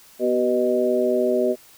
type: harmonic tone with a mistuned harmonic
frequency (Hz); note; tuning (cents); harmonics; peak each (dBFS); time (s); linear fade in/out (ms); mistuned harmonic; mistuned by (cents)
123.47; B2; 0; 2 / 3 / 4 / 5; -25 / -21 / -25 / -22; 0.19-1.56; 50; 3; +45
effects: white hiss -50 dBFS RMS until 1.77 s